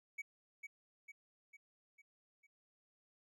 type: tone with echo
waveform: triangle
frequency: 2260 Hz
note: C#7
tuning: 33 cents sharp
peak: -39 dBFS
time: 0.18-0.22 s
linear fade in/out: 10 ms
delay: 450 ms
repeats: 5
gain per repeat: -5 dB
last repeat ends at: 2.47 s
effects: none